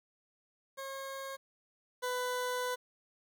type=tone pair in turn; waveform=20% pulse; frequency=541 / 498.6 Hz; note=C#5 / B4; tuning=-42 / +16 cents; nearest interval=minor second; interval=142 cents; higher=first; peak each=-35 / -28 dBFS; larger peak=second; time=0.77-1.37 / 2.02-2.76 s; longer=second; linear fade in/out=20 ms; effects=11-bit

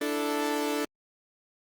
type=chord; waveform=sawtooth; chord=D suspended second; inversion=none; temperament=equal; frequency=293.7 / 329.6 / 440 Hz; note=D4 / E4 / A4; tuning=0 / 0 / 0 cents; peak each=-26 / -32 / -27 dBFS; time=0.01-0.85 s; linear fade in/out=5 ms; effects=Opus 32 kbps

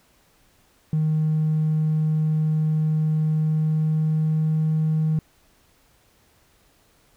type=tone with pitch glide; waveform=triangle; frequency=155.56 to 156.82 Hz; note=D#3 to D#3; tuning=0 to +14 cents; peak=-15 dBFS; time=0.93-5.19 s; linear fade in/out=2 ms; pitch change=+14 cents; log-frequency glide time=3.28-4.7 s; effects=tanh soft clip ceiling -15 dBFS + pink hiss -60 dBFS RMS until 7.16 s

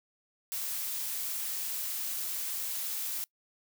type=noise; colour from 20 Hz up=blue; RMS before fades=-35 dBFS; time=0.52-3.24 s; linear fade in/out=0 ms; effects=noise-tail reverb RT60 0.1 s tail -24 dB re dry

